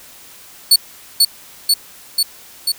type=tone with echo; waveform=sawtooth; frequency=4435 Hz; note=C#8; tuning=in tune; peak=-3 dBFS; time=0.71-0.76 s; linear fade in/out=5 ms; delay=490 ms; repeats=4; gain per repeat=-2 dB; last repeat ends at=2.72 s; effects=white hiss -41 dBFS RMS until 2.78 s